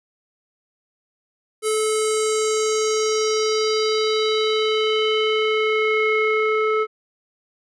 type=tone with low-pass filter sweep; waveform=square; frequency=433.7 Hz; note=A4; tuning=25 cents flat; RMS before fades=-20 dBFS; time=1.62-6.87 s; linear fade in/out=50 ms; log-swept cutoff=9900 to 1700 Hz; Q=4; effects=none